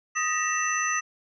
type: tone cluster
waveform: sine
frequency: 1247 / 1822 / 1919 / 2669 / 6050 Hz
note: D#6 / A#6 / A#6 / E7 / F#8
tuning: +3 / -40 / +50 / +21 / +38 cents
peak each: -28 / -36 / -29 / -32 / -30 dBFS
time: 0.15-1.01 s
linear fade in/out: 20 ms
effects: none